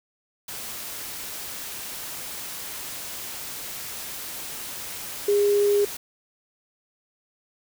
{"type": "tone in noise", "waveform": "sine", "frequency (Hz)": 408.1, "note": "G#4", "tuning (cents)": -30, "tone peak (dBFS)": -17, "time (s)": [5.28, 5.85], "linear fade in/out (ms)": 5, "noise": "white", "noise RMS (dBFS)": -35, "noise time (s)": [0.48, 5.97], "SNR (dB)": 15, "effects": []}